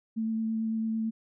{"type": "tone with vibrato", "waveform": "sine", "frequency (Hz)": 222.5, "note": "A3", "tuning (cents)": 20, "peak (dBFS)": -27, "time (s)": [0.16, 1.11], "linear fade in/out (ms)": 20, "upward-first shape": "sine", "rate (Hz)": 9, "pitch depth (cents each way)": 11, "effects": []}